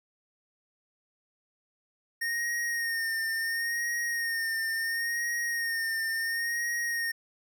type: tone with vibrato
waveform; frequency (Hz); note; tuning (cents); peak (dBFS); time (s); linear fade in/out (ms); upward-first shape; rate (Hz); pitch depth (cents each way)
square; 1844; A#6; -19; -29; 2.21-7.12; 10; sine; 0.72; 38
effects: none